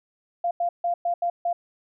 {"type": "tone bursts at uneven times", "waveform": "sine", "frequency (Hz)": 694, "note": "F5", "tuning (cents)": -11, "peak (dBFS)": -21, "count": 6, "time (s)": [[0.44, 0.51], [0.6, 0.69], [0.84, 0.94], [1.05, 1.14], [1.22, 1.3], [1.45, 1.53]], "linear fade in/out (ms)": 5, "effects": []}